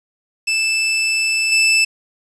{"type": "tone with level steps", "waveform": "sawtooth", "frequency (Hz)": 2637, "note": "E7", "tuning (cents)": 0, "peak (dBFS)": [-12, -8], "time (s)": [0.47, 1.85], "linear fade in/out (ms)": 10, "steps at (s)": 1.52, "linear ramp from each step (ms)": 2, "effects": ["resampled to 22050 Hz", "7-bit"]}